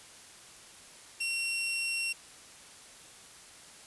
sawtooth tone, 2733 Hz, F7, 38 cents flat, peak -27 dBFS, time 1.2-2.13 s, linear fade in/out 10 ms, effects white hiss -52 dBFS RMS until 3.86 s + resampled to 24000 Hz

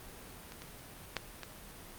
clicks, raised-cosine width 0.2 ms, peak -28 / -26 / -15 / -24 dBFS, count 4, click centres 0.521 / 0.62 / 1.167 / 1.433 s, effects pink hiss -50 dBFS RMS until 1.98 s + Opus 32 kbps

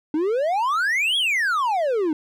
triangle exponential two-way sweep, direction up then down, 293.7 to 3397 to 293.7 Hz, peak -17 dBFS, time 0.14-2.13 s, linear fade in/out 2 ms, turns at 1.17 s, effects none

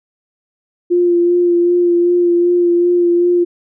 sine tone with vibrato, 349.2 Hz, F4, in tune, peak -9 dBFS, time 0.9-3.45 s, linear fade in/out 20 ms, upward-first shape sine, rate 2.6 Hz, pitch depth 19 cents each way, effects none

